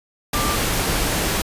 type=tone in noise; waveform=sine; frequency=1184 Hz; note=D6; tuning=14 cents sharp; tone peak=-25 dBFS; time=0.34-0.56 s; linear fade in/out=5 ms; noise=pink; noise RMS=-21 dBFS; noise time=0.33-1.42 s; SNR=-7 dB; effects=resampled to 32000 Hz